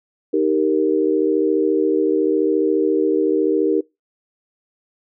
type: chord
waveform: sine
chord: Eb major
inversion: none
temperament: equal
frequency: 311.1 / 392 / 466.2 Hz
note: Eb4 / G4 / Bb4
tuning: 0 / 0 / 0 cents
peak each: -19 dBFS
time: 0.33-3.81 s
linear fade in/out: 10 ms
effects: noise-tail reverb RT60 0.2 s tail -22 dB re dry